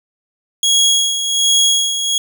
25% pulse tone with tremolo, 3315 Hz, G#7, 4 cents flat, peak -6 dBFS, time 0.63-2.18 s, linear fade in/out 2 ms, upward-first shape sine, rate 1.3 Hz, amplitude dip 60%, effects none

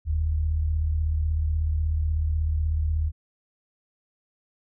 sine tone pair together, 41.44 / 77.78 Hz, E1 / D#2, +10 / 0 cents, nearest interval major seventh, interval 1090 cents, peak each -29 / -22 dBFS, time 0.05-3.12 s, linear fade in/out 50 ms, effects none

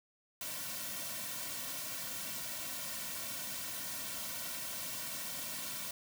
white noise with comb filter, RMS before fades -41 dBFS, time 0.41-5.91 s, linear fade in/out 2 ms, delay 2.4 ms, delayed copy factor -0.85, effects none

